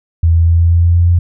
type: tone with pitch steps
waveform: sine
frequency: 82.8 / 83.38 / 83.96 / 84.54 / 85.13 / 85.72 / 86.32 / 86.92 Hz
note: E2 / E2 / E2 / E2 / F2 / F2 / F2 / F2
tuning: +8 / +20 / +32 / +44 / -44 / -32 / -20 / -8 cents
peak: -6 dBFS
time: 0.23-1.19 s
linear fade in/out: 5 ms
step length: 120 ms
effects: none